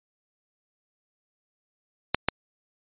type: clicks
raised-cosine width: 0.3 ms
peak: -4 dBFS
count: 2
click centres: 2.146 / 2.286 s
effects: resampled to 8000 Hz